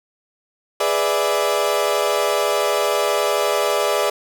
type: chord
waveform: 30% pulse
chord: E dominant seventh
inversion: first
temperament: equal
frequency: 415.3 / 493.9 / 587.3 / 659.3 Hz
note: G#4 / B4 / D5 / E5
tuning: 0 / 0 / 0 / 0 cents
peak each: -20 / -22 / -18 / -22 dBFS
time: 0.8-4.1 s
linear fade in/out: 5 ms
effects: none